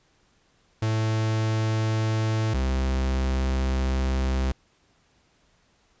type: tone pair in turn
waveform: 45% pulse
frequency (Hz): 110 / 65.41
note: A2 / C2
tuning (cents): 0 / 0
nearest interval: major sixth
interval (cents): 900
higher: first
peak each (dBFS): -22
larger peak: neither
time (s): 0.82-2.54 / 2.54-4.52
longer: second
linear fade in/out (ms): 5
effects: pink hiss -64 dBFS RMS until 6 s + resampled to 16000 Hz